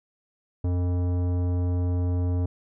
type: tone with tanh clipping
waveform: sine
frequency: 89 Hz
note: F2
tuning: 33 cents sharp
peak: -24 dBFS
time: 0.64-2.46 s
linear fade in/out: 5 ms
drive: 15 dB
effects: none